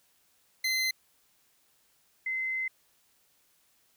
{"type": "tone pair in turn", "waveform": ["25% pulse", "sine"], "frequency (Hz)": [2059, 2059], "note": ["C7", "C7"], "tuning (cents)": [-28, -28], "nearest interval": "unison", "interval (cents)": 0, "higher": "neither", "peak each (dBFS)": [-23, -29], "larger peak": "first", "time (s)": [[0.64, 0.91], [2.26, 2.68]], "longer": "second", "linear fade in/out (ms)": 5, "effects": ["white hiss -68 dBFS RMS until 3.96 s"]}